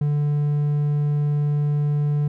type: tone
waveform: triangle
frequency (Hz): 146.83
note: D3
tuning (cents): 0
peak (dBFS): -16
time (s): 0.01-2.28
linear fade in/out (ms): 5
effects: none